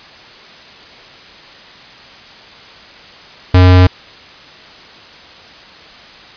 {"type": "tone", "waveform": "square", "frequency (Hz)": 91.2, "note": "F#2", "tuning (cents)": -24, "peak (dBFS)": -4, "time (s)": [3.54, 3.87], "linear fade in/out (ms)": 5, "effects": ["white hiss -37 dBFS RMS until 6.36 s", "resampled to 11025 Hz"]}